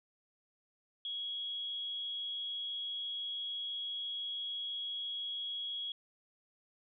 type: tone with amplitude modulation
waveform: sine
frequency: 3322 Hz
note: G#7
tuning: in tune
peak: -35 dBFS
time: 1.05-5.92 s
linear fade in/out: 2 ms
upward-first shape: sine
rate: 209 Hz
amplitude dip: 35%
effects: none